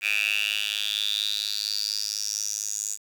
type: tone with high-pass filter sweep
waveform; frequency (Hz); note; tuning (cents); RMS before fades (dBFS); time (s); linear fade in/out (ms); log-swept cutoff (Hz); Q
10% pulse; 104.3; G#2; +8; -28; 0.01-2.98; 50; 2400 to 7100; 7.9
effects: 8-bit